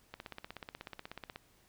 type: click train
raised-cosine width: 0.3 ms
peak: -27 dBFS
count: 21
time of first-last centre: 0.14-1.36 s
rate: 16.4 Hz
effects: pink hiss -67 dBFS RMS until 1.68 s